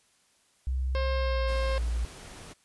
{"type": "tone with pitch glide", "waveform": "sine", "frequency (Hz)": [64.7, 58.31], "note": ["C2", "A#1"], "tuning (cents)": [-19, 1], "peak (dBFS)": -26, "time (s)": [0.67, 2.05], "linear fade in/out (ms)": 0, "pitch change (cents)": -180, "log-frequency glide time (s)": [1.15, 1.48]}
{"type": "harmonic tone", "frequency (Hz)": 533, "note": "C5", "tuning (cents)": 32, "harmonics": [1, 2, 3, 4, 5, 6, 7, 8, 9, 10], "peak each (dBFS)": [-31, -37, -41, -43, -45, -47, -48, -49, -50, -51], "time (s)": [0.95, 1.78], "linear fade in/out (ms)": 0}
{"type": "noise", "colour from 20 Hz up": "pink", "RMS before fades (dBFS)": -46, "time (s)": [1.47, 2.54], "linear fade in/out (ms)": 20}
{"effects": ["white hiss -66 dBFS RMS until 2.64 s", "resampled to 24000 Hz"]}